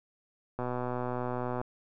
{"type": "click train", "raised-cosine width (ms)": 1, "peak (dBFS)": -20, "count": 128, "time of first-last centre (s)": [0.59, 1.614], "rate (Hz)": 124, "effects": []}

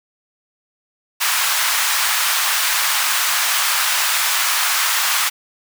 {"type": "high-pass noise", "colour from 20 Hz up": "pink", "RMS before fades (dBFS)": -18, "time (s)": [1.2, 5.3], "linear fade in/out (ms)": 20, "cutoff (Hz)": 1000, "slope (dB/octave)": 24, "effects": []}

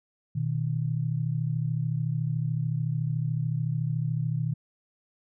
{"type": "tone pair together", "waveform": "sine", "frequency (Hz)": [121.82, 155.56], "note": ["B2", "D#3"], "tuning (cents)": [-23, 0], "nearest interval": "major third", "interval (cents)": 423, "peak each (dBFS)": -28, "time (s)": [0.35, 4.54], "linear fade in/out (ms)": 10, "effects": []}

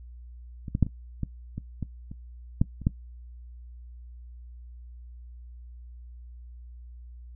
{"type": "clicks", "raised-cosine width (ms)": 5, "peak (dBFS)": [-23, -14, -7, -22, -16, -20, -18, -26, -8, -27, -9], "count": 11, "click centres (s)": [0.682, 0.751, 0.827, 0.866, 1.233, 1.58, 1.827, 2.115, 2.615, 2.817, 2.869], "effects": ["noise-tail reverb RT60 0.1 s tail -18 dB re dry", "added 60 Hz sine -42 dBFS peak until 7.35 s"]}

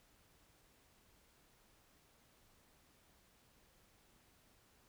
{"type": "silence", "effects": ["pink hiss -70 dBFS RMS until 4.88 s"]}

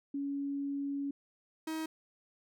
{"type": "tone pair in turn", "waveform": ["sine", "45% pulse"], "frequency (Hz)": [280.6, 317.6], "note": ["C#4", "D#4"], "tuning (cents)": [21, 36], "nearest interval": "major second", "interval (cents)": 215, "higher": "second", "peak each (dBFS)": [-33, -35], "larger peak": "first", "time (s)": [[0.14, 1.11], [1.67, 1.86]], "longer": "first", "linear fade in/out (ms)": 5, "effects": []}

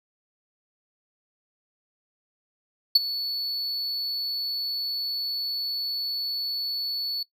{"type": "tone with ADSR envelope", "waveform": "triangle", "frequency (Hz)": 4435, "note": "C#8", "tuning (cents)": 0, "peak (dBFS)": -9, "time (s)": [2.95, 7.23], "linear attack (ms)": 7, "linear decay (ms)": 24, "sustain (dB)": -16, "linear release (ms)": 4, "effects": ["noise-tail reverb RT60 0.1 s tail -20 dB re dry"]}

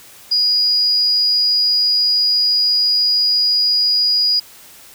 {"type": "tone", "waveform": "sine", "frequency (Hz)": 4897, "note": "D#8", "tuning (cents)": -28, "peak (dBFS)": -12, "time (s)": [0.31, 4.4], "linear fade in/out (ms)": 10, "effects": ["white hiss -42 dBFS RMS until 4.94 s"]}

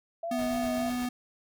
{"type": "tone with vibrato", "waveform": "sine", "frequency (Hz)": 660, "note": "E5", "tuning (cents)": 2, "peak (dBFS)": -31, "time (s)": [0.23, 0.9], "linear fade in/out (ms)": 5, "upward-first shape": "sine", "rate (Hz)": 3.5, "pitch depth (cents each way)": 60}
{"type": "tone", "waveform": "square", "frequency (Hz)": 246.9, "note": "B3", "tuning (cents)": 0, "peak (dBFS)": -30, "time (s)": [0.31, 1.09], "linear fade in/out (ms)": 5}
{"type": "noise with tremolo", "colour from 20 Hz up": "pink", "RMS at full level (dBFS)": -43, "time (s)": [0.38, 1.07], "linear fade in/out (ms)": 10, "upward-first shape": "triangle", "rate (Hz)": 8.1, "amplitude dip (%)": 40}
{"effects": []}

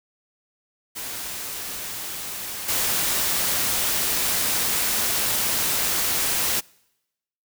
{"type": "noise with level steps", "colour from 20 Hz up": "white", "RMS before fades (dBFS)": [-32, -23], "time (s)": [0.95, 6.61], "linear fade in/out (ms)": 20, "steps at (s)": 2.68, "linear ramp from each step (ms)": 10, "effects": ["noise-tail reverb RT60 0.9 s tail -26 dB re dry"]}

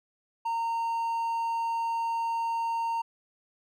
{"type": "tone", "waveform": "triangle", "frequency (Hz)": 920, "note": "A#5", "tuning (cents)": -23, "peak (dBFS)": -25, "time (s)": [0.45, 3.02], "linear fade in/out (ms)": 10, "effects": []}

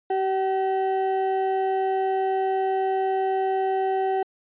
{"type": "ring-modulated tone", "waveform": "triangle", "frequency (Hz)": 573, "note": "D5", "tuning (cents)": -43, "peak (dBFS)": -16, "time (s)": [0.1, 4.23], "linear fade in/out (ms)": 5, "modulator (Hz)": 189, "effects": ["resampled to 8000 Hz"]}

